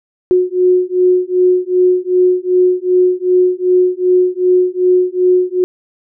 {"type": "beating tone pair", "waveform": "sine", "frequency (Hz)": [362.9, 365.5], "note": ["F#4", "F#4"], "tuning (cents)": [-34, -21], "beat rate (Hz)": 2.6, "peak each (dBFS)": -12, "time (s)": [0.31, 5.64], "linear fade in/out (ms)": 0, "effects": []}